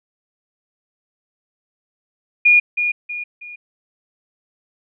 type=tone with echo; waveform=sine; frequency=2435 Hz; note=D#7; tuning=38 cents flat; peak=-8 dBFS; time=2.45-2.6 s; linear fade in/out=10 ms; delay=320 ms; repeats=3; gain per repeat=-8 dB; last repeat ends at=3.56 s; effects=none